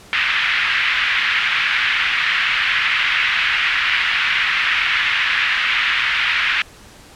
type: band-pass noise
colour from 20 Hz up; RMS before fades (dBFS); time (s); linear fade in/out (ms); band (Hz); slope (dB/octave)
pink; -18; 0.13-6.62; 0; 1600 to 2900; 24
effects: pink hiss -43 dBFS RMS until 7.15 s + low-pass 10000 Hz 12 dB/octave